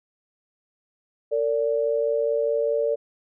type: tone pair together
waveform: sine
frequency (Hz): 454.2 / 579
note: A#4 / D5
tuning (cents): -45 / -25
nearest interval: major third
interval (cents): 420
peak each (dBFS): -23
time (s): 1.31-2.96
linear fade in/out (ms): 20
effects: none